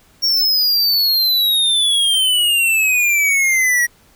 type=exponential sweep; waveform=square; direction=down; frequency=5560 to 1900 Hz; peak=-13 dBFS; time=0.22-3.87 s; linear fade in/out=20 ms; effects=pink hiss -52 dBFS RMS until 4.15 s